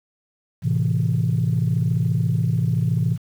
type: chord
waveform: sine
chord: A minor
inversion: none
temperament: equal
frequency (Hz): 110 / 130.81 / 164.81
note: A2 / C3 / E3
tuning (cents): 0 / 0 / 0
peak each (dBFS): -21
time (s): 0.62-3.18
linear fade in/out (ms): 50
effects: tanh soft clip ceiling -11 dBFS + 8-bit